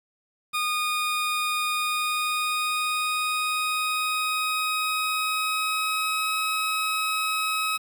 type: tone with pitch glide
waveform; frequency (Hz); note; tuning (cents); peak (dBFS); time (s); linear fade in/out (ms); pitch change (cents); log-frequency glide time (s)
20% pulse; 1228 to 1277.2; D#6 to D#6; -23 to +45; -19; 0.53-7.78; 20; +68; 1.72-6.34
effects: 8-bit